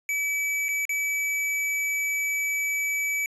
square tone with dropouts, 2295 Hz, D7, 40 cents flat, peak -25 dBFS, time 0.09-3.26 s, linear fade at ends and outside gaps 1 ms, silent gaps 0.684-0.689 / 0.853-0.893 s, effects resampled to 32000 Hz

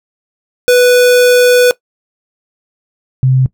square / sine tone pair in turn, 493.9 / 130.44 Hz, B4 / C3, 0 / -5 cents, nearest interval octave + major seventh, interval 2305 cents, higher first, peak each -5 / -6 dBFS, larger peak first, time 0.68-1.71 / 3.23-3.46 s, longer first, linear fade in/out 0 ms, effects noise-tail reverb RT60 0.1 s tail -19 dB re dry

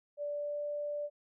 sine tone with pitch glide, 583 to 586.7 Hz, D5 to D5, -13 to -2 cents, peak -34 dBFS, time 0.17-1.1 s, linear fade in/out 50 ms, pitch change +11 cents, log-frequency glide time 0.29-0.62 s, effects none

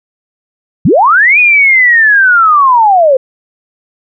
sine linear two-way sweep, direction up then down, 111.2 to 2489 to 504 Hz, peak -3 dBFS, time 0.85-3.17 s, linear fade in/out 5 ms, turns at 1.39 s, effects none

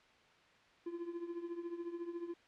triangle tone with tremolo, 342.8 Hz, F4, 32 cents flat, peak -35 dBFS, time 0.86-2.34 s, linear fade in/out 5 ms, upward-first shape triangle, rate 14 Hz, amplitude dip 80%, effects white hiss -65 dBFS RMS until 2.47 s + low-pass 3000 Hz 12 dB/octave

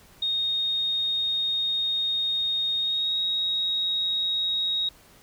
sine tone with pitch glide, 3710 to 3779 Hz, A#7 to A#7, -9 to +23 cents, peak -23 dBFS, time 0.22-4.89 s, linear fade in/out 5 ms, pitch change +32 cents, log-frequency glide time 2.78-3.17 s, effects pink hiss -54 dBFS RMS until 5.22 s

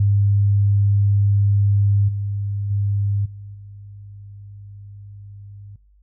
sine tone with level steps, 100.9 Hz, G#2, 49 cents flat, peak -13 / -21 / -17 / -33 / -36 dBFS, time 0-5.76 s, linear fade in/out 5 ms, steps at 2.08 / 2.7 / 3.25 / 3.54 s, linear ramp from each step 10 ms, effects noise-tail reverb RT60 0.3 s tail -23 dB re dry + added 50 Hz sine -51 dBFS peak until 6.02 s

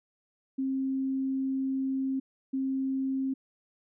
sine tone pair in turn, 266.6 / 266.6 Hz, C4 / C4, +33 / +33 cents, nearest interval unison, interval 0 cents, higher neither, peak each -27 dBFS, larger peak neither, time 0.58-2.2 / 2.53-3.34 s, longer first, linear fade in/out 10 ms, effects none

